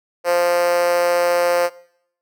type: tone with high-pass filter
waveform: 5% pulse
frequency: 174.61 Hz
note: F3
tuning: in tune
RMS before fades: -17 dBFS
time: 0.24-1.7 s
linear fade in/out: 50 ms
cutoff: 520 Hz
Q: 5.7
effects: noise-tail reverb RT60 0.7 s tail -21 dB re dry